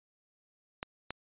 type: clicks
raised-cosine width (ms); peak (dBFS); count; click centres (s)
0.3; -19 / -20; 2; 0.829 / 1.106
effects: resampled to 8000 Hz